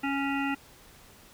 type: harmonic tone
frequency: 277.2 Hz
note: C#4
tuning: in tune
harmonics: 1 / 3 / 5 / 7 / 9 / 10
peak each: -29 / -34 / -36 / -37 / -39 / -39 dBFS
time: 0.03-0.55 s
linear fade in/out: 10 ms
effects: pink hiss -54 dBFS RMS until 1.33 s